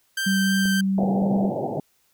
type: tone with vibrato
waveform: sawtooth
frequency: 1566 Hz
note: G6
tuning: 2 cents flat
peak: -20 dBFS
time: 0.17-0.81 s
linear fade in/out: 5 ms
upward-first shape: triangle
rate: 3.2 Hz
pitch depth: 10 cents each way
type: tone with pitch glide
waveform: sine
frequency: 192.9 to 197.18 Hz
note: G3 to G3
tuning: -28 to +10 cents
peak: -19 dBFS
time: 0.26-1.5 s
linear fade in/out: 10 ms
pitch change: +38 cents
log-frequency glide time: 0.89-1.35 s
type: clicks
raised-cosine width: 2 ms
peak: -24 dBFS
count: 5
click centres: 0.656 / 1.033 / 1.222 / 1.364 / 1.445 s
type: band-pass noise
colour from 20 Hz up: white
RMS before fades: -27 dBFS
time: 0.98-1.8 s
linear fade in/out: 2 ms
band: 110 to 820 Hz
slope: 96 dB/octave
effects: white hiss -65 dBFS RMS until 2.13 s